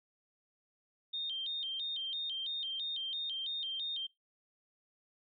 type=tone with vibrato; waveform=sine; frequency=3406 Hz; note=G#7; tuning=43 cents sharp; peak=-35 dBFS; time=1.13-4.07 s; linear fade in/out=10 ms; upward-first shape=square; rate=3 Hz; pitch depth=130 cents each way; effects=noise-tail reverb RT60 0.2 s tail -22 dB re dry